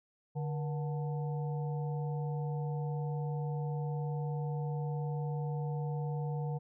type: harmonic tone with a mistuned harmonic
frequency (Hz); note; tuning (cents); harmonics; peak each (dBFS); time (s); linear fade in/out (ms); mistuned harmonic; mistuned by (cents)
146.83; D3; 0; 1 / 3 / 5 / 6; -33 / -43 / -47 / -49; 0.35-6.59; 20; 3; +140
effects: none